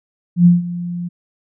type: tone with ADSR envelope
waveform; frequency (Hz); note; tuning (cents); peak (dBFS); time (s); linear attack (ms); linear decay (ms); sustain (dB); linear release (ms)
sine; 174.7; F3; +1; -4; 0.36-1.09; 97; 160; -17; 18
effects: none